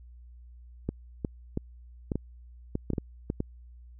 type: clicks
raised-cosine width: 3 ms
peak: -16 dBFS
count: 11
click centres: 0.89 / 1.248 / 1.574 / 2.118 / 2.156 / 2.754 / 2.903 / 2.934 / 2.982 / 3.301 / 3.404 s
effects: added 60 Hz sine -47 dBFS peak until 3.99 s

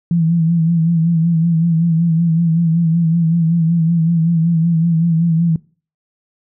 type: tone with vibrato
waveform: sine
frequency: 166 Hz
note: E3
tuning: 12 cents sharp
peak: -11 dBFS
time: 0.11-5.56 s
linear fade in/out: 2 ms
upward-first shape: sine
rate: 5.3 Hz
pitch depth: 58 cents each way
effects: noise-tail reverb RT60 0.4 s tail -22 dB re dry

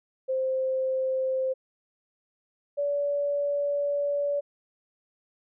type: tone pair in turn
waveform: sine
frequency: 523.3 / 573.4 Hz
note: C5 / D5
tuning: 0 / -42 cents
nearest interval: major second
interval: 158 cents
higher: second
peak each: -24 dBFS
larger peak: neither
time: 0.28-1.54 / 2.77-4.41 s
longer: second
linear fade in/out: 20 ms
effects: none

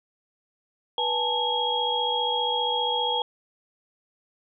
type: tone cluster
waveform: sine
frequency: 487.5 / 833 / 888 / 3290 Hz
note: B4 / G#5 / A5 / G#7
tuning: -23 / +5 / +16 / -17 cents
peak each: -30 / -31 / -28 / -26 dBFS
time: 0.98-3.22 s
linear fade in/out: 2 ms
effects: none

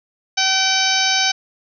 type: harmonic tone with a mistuned harmonic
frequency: 765 Hz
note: G5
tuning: 42 cents flat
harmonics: 1 / 2 / 3 / 4 / 5 / 6 / 7 / 8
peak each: -23 / -23 / -23 / -23 / -23 / -23 / -23 / -23 dBFS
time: 0.37-1.32 s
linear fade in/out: 10 ms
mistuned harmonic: 3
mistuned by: +22 cents
effects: none

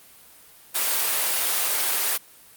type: high-pass noise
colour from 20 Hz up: white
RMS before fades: -23 dBFS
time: 0.74-2.18 s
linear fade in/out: 20 ms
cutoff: 500 Hz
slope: 12 dB/octave
effects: white hiss -50 dBFS RMS until 2.56 s + Opus 32 kbps

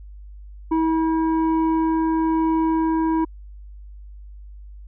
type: tone pair together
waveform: sine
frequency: 322.4 / 966.1 Hz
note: E4 / B5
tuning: -38 / -38 cents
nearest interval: octave + perfect fifth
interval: 1900 cents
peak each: -16 / -22 dBFS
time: 0.71-3.25 s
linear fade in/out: 10 ms
effects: tanh soft clip ceiling -14 dBFS + added 50 Hz sine -37 dBFS peak until 4.87 s

